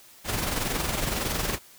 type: noise with amplitude modulation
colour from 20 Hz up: pink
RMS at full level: -26 dBFS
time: 0.24-1.59 s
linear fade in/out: 50 ms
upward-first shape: sine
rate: 21.7 Hz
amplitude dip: 50%
effects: white hiss -52 dBFS RMS until 1.78 s